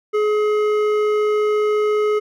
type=tone with hard clipping; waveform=sine; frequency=422.8 Hz; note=G#4; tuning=31 cents sharp; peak=-17 dBFS; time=0.13-2.2 s; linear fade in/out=20 ms; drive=10 dB; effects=none